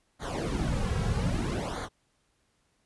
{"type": "noise with flanger", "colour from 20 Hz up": "brown", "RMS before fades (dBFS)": -30, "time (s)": [0.19, 1.89], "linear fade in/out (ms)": 50, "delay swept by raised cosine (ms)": [0.37, 3.37], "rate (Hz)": 0.62, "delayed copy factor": -0.85, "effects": ["pink hiss -72 dBFS RMS until 2.85 s", "resampled to 24000 Hz"]}